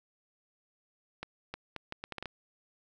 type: accelerating click train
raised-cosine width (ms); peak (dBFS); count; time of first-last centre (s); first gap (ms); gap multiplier
0.3; -22; 9; 1.23-2.257; 310; 0.72
effects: none